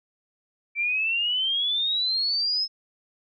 sine exponential sweep, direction up, 2324 to 5220 Hz, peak -22 dBFS, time 0.75-2.68 s, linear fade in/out 50 ms, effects none

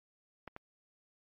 clicks, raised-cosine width 0.5 ms, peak -29 dBFS, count 2, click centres 0.477 / 0.564 s, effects MP3 32 kbps

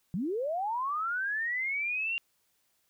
sine linear sweep, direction up, 155.56 to 2794 Hz, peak -29 dBFS, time 0.14-2.18 s, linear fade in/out 0 ms, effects white hiss -73 dBFS RMS until 2.89 s

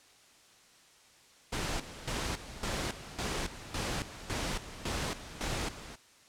pink noise with tremolo, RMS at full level -34 dBFS, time 1.52-5.96 s, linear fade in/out 10 ms, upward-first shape square, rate 1.8 Hz, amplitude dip 75%, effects white hiss -60 dBFS RMS until 6.28 s + low-pass 8000 Hz 12 dB/octave

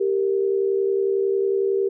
sine tone pair together, 392 / 463 Hz, G4 / A#4, 0 / -12 cents, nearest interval minor third, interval 288 cents, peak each -19 / -25 dBFS, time 0-1.89 s, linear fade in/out 10 ms, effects none

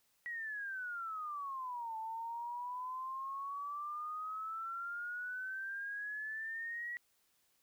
sine exponential two-way sweep, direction down then up, 1934 to 880 to 1934 Hz, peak -39 dBFS, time 0.26-6.97 s, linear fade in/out 0 ms, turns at 1.97 s, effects white hiss -75 dBFS RMS until 7.62 s

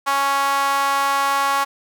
sawtooth tone with high-pass filter, 277.2 Hz, C#4, in tune, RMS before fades -19 dBFS, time 0.06-1.65 s, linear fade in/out 20 ms, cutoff 1000 Hz, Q 4.6, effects none

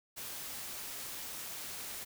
white noise, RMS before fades -43 dBFS, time 0.16-2.05 s, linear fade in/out 20 ms, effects none

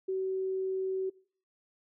sine tone, 379.2 Hz, F#4, 43 cents sharp, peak -29 dBFS, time 0.08-1.1 s, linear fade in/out 10 ms, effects noise-tail reverb RT60 0.5 s tail -23 dB re dry

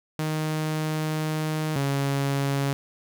sawtooth tone pair in turn, 155.56 / 139.09 Hz, D#3 / C#3, 0 / +6 cents, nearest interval major second, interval 194 cents, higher first, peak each -21 / -19 dBFS, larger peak second, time 0.19-1.76 / 1.76-2.73 s, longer first, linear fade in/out 0 ms, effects none

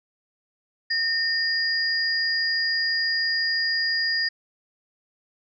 sine tone pair together, 1823 / 4867 Hz, A#6 / D#8, -39 / -39 cents, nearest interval octave + perfect fourth, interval 1700 cents, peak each -24 dBFS, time 0.9-4.29 s, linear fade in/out 10 ms, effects none

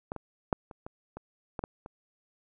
clicks, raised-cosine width 1 ms, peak -20 / -24 / -11 / -30 / -26 / -26 / -20 / -19 / -28 dBFS, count 9, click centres 0.119 / 0.163 / 0.528 / 0.712 / 0.865 / 1.17 / 1.592 / 1.639 / 1.861 s, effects none

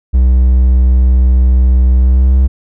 triangle tone with pitch glide, 63 to 65.37 Hz, B1 to C2, +35 to -1 cents, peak -3 dBFS, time 0.13-2.48 s, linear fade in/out 20 ms, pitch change +64 cents, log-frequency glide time 2-2.37 s, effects none

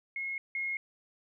sine tone pair in turn, 2164 / 2155 Hz, C#7 / C#7, -42 / -49 cents, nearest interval unison, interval 7 cents, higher first, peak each -33 / -31 dBFS, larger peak second, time 0.16-0.38 / 0.55-0.77 s, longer neither, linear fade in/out 2 ms, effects none

